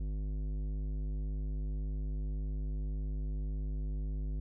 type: tone with tanh clipping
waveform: sine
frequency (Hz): 50.9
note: G#1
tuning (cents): -34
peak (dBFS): -35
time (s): 0-4.4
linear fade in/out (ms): 5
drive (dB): 13
effects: none